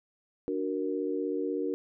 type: chord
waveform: sine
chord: D augmented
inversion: none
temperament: equal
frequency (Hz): 293.7 / 370 / 466.2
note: D4 / F#4 / A#4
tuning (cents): 0 / 0 / 0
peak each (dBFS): -33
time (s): 0.48-1.74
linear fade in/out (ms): 0
effects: none